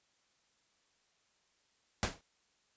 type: noise with exponential decay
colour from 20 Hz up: pink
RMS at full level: -29 dBFS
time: 2.03-2.21 s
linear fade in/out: 0 ms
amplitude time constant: 39 ms
effects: white hiss -74 dBFS RMS until 2.76 s + resampled to 16000 Hz